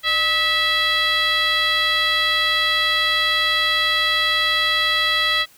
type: tone with frequency modulation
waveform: sine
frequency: 2637 Hz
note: E7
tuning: in tune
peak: -14 dBFS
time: 0.03-5.46 s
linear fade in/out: 50 ms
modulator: 678 Hz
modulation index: 2
effects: tanh soft clip ceiling -14 dBFS + white hiss -51 dBFS RMS until 5.57 s